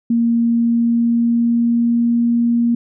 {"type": "tone with pitch glide", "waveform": "sine", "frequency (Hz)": [233.1, 235.7], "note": ["A#3", "A#3"], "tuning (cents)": [0, 19], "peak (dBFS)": -12, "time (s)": [0.1, 2.75], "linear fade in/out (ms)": 5, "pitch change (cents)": 19, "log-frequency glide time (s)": [0.35, 2.24], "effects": []}